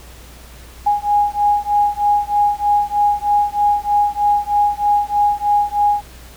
sine beating tone pair, 823 / 826.2 Hz, G#5 / G#5, -16 / -9 cents, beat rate 3.2 Hz, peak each -16 dBFS, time 0.86-6.02 s, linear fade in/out 10 ms, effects added 60 Hz sine -39 dBFS peak until 6.36 s + pink hiss -42 dBFS RMS until 6.36 s

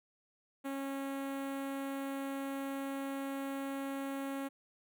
sawtooth tone with notch filter, 273.9 Hz, C#4, 21 cents flat, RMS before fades -39 dBFS, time 0.64-4.49 s, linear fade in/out 20 ms, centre 5100 Hz, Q 0.71, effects none

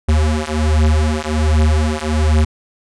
square beating tone pair, 76.3 / 77.6 Hz, D#2 / D#2, -33 / -4 cents, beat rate 1.3 Hz, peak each -16 dBFS, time 0.08-2.45 s, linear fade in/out 10 ms, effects resampled to 22050 Hz

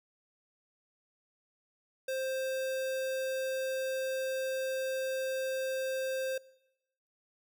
square tone, 526 Hz, C5, 9 cents sharp, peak -33 dBFS, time 2.08-6.38 s, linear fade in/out 5 ms, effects noise-tail reverb RT60 0.9 s tail -22 dB re dry

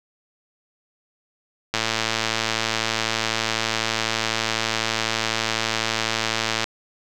click train, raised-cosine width 0.2 ms, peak -4 dBFS, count 550, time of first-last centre 1.74-6.642 s, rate 112 Hz, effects none

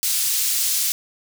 pink high-pass noise, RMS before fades -21 dBFS, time 0.03-0.92 s, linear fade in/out 0 ms, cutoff 5400 Hz, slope 12 dB/octave, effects none

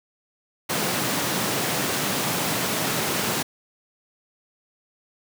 pink high-pass noise, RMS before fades -25 dBFS, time 0.69-3.43 s, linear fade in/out 10 ms, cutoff 130 Hz, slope 24 dB/octave, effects none

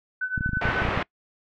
sine tone with tremolo, 1508 Hz, F#6, 32 cents sharp, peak -22 dBFS, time 0.21-0.86 s, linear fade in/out 5 ms, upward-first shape triangle, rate 9.1 Hz, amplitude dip 90%
clicks, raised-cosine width 5 ms, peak -16 dBFS, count 12, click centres 0.378 / 0.409 / 0.461 / 0.492 / 0.533 / 0.571 / 0.655 / 0.689 / 0.82 / 0.852 / 0.887 / 0.975 s
white low-pass noise, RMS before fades -27 dBFS, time 0.61-1.03 s, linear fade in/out 5 ms, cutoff 1800 Hz, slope 12 dB/octave
effects noise-tail reverb RT60 0.1 s tail -24 dB re dry + low-pass 3000 Hz 12 dB/octave

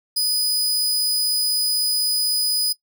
sawtooth tone, 4978 Hz, D#8, in tune, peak -15 dBFS, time 0.16-2.73 s, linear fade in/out 10 ms, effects noise-tail reverb RT60 0.1 s tail -20 dB re dry

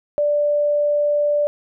sine tone, 587.3 Hz, D5, in tune, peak -15 dBFS, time 0.18-1.47 s, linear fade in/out 0 ms, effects none

